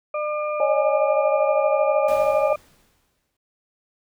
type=harmonic tone; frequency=601 Hz; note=D5; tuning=40 cents sharp; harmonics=1 / 2 / 4; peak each=-24 / -28 / -35 dBFS; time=0.14-2.56 s; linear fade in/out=5 ms
type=chord; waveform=sine; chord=C# suspended second; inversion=none; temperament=equal with one note detuned; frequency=554.4 / 613.7 / 830.6 Hz; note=C#5 / D#5 / G#5; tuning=0 / -24 / 0 cents; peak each=-21 / -21 / -26 dBFS; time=0.6-2.53 s; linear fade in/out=2 ms
type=noise with exponential decay; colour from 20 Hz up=pink; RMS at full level=-37 dBFS; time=2.08-3.37 s; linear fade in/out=5 ms; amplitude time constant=280 ms
effects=none